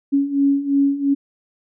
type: beating tone pair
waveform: sine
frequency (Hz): 277.2 / 280.1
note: C#4 / C#4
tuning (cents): 0 / +18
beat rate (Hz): 2.9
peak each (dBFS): -20 / -16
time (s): 0.12-1.15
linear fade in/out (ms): 20
effects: none